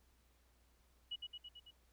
sine tone with echo, 2922 Hz, F#7, 22 cents flat, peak -40 dBFS, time 1.11-1.16 s, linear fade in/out 10 ms, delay 110 ms, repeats 5, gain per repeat -3 dB, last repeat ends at 1.71 s, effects added 60 Hz sine -70 dBFS peak until 1.92 s + pink hiss -75 dBFS RMS until 1.92 s

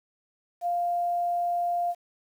sine tone with quantisation, 698.5 Hz, F5, in tune, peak -24 dBFS, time 0.61-1.95 s, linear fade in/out 50 ms, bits 9, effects none

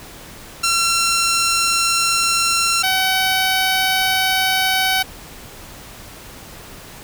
10% pulse tone pair in turn, 1359 / 757.4 Hz, F6 / F#5, -48 / +40 cents, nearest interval minor seventh, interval 1012 cents, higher first, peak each -7 dBFS, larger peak neither, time 0.63-2.83 / 2.83-5.03 s, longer neither, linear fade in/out 10 ms, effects pink hiss -38 dBFS RMS until 7.03 s

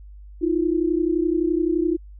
sine tone pair together, 317.5 / 349.2 Hz, D#4 / F4, +35 / 0 cents, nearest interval major second, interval 165 cents, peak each -21 dBFS, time 0.41-1.97 s, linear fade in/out 20 ms, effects added 50 Hz sine -39 dBFS peak until 2.19 s

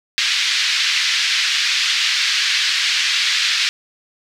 white band-pass noise, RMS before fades -18 dBFS, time 0.18-3.69 s, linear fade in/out 0 ms, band 1700 to 4800 Hz, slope 24 dB/octave, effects none

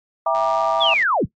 sine chord, E half-diminished seventh, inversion none, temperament just, 659.3 / 791.1 / 949.3 / 1186.7 Hz, E5 / G5 / Bb5 / D6, 0 / +16 / +31 / +18 cents, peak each -19 / -23 / -21 / -22 dBFS, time 0.26-0.94 s, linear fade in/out 5 ms
click train, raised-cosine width 0.2 ms, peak -20 dBFS, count 72, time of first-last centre 0.35-1.026 s, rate 105 Hz
sine linear sweep, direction down, 3578 to 41.2 Hz, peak -15 dBFS, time 0.8-1.26 s, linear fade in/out 20 ms
effects noise-tail reverb RT60 0.1 s tail -19 dB re dry + MP3 48 kbps

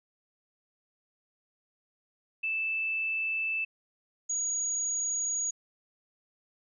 sine tone pair in turn, 2637 / 6734 Hz, E7 / G#8, 0 / +23 cents, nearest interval octave + major third, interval 1623 cents, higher second, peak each -28 dBFS, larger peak neither, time 2.43-3.65 / 4.29-5.51 s, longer neither, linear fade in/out 10 ms, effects none

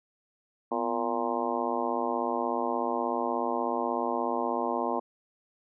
harmonic tone with a mistuned harmonic, 116.54 Hz, A#2, in tune, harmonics 2 / 3 / 4 / 5 / 6 / 7 / 8 / 9, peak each -35 / -35 / -35 / -35 / -35 / -35 / -35 / -35 dBFS, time 0.71-5 s, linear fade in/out 10 ms, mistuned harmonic 2, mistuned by +110 cents, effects none

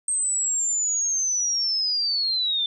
sine linear sweep, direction down, 8372 to 3520 Hz, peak -21 dBFS, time 0.08-2.66 s, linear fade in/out 2 ms, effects none

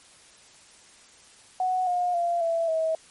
sine tone with pitch steps, 740 / 714.4 / 689.6 / 665.8 / 642.7 Hz, F#5 / F5 / F5 / E5 / E5, 0 / +39 / -22 / +17 / -44 cents, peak -22 dBFS, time 1.6-2.95 s, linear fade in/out 2 ms, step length 270 ms, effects white hiss -53 dBFS RMS until 3.1 s + MP3 48 kbps

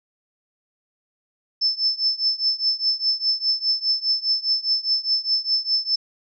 sine tone with tremolo, 5274 Hz, E8, in tune, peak -15 dBFS, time 1.61-5.96 s, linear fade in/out 10 ms, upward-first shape triangle, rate 4.9 Hz, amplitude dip 95%, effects none

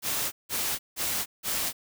white noise bursts, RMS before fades -29 dBFS, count 4, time 0.02-1.73 s, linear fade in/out 50 ms, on 300 ms, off 170 ms, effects none

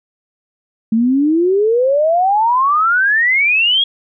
sine exponential sweep, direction up, 217.2 to 3339 Hz, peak -10 dBFS, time 0.92-3.84 s, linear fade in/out 5 ms, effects none

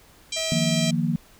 harmonic tone, 794 Hz, G5, 22 cents sharp, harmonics 3 / 4 / 5 / 6 / 7 / 8 / 9 / 10, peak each -34 / -32 / -33 / -38 / -34 / -37 / -37 / -35 dBFS, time 0.32-0.91 s, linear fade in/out 5 ms
45% pulse tone, 644 Hz, E5, 41 cents flat, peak -29 dBFS, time 0.36-0.91 s, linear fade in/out 10 ms
sine chord, Eb suspended second, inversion none, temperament equal, 155.56 / 174.61 / 233.1 Hz, Eb3 / F3 / Bb3, 0 / 0 / 0 cents, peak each -25 dBFS, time 0.52-1.16 s, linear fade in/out 0 ms
effects pink hiss -53 dBFS RMS until 1.39 s

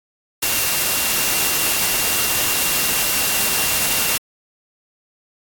sine tone in noise, 2757 Hz, F7, 23 cents flat, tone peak -28 dBFS, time 0.42-4.18 s, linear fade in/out 10 ms, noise white, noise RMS -19 dBFS, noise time 0.42-4.18 s, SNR -12 dB, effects AAC 64 kbps

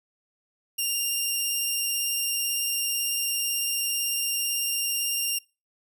10% pulse tone with vibrato, 2794 Hz, F7, in tune, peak -17 dBFS, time 0.78-5.39 s, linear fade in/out 10 ms, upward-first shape square, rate 18 Hz, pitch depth 10 cents each way, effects noise-tail reverb RT60 0.3 s tail -26 dB re dry

